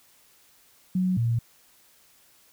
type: tone pair in turn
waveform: sine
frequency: 184.3 / 116.61 Hz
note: F#3 / A#2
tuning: -7 / +1 cents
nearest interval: minor sixth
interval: 792 cents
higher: first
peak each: -21 / -21 dBFS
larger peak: neither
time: 0.95-1.17 / 1.17-1.39 s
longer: neither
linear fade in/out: 5 ms
effects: white hiss -59 dBFS RMS until 2.52 s